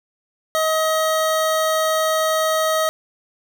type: tone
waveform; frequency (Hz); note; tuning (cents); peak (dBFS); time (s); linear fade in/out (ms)
25% pulse; 633; D#5; +30; -13; 0.55-2.89; 0
effects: none